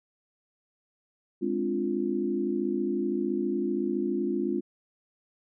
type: chord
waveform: sine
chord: D half-diminished seventh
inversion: second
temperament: equal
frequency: 207.7 / 261.6 / 293.7 / 349.2 Hz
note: Ab3 / C4 / D4 / F4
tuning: 0 / 0 / 0 / 0 cents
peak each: -32 / -32 / -33 / -29 dBFS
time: 1.41-4.61 s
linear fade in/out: 20 ms
effects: none